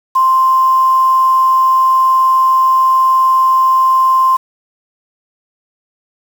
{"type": "tone with quantisation", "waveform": "sine", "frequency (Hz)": 1046.5, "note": "C6", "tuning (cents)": 0, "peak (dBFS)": -7, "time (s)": [0.15, 4.37], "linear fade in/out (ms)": 10, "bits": 5, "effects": []}